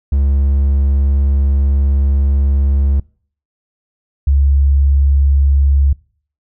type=tone pair in turn; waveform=triangle / sine; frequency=69.3 / 69.58 Hz; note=C#2 / C#2; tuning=0 / +7 cents; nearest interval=unison; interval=7 cents; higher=second; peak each=-8 dBFS; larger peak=neither; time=0.12-3 / 4.27-5.93 s; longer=first; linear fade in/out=5 ms; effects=noise-tail reverb RT60 0.5 s tail -24 dB re dry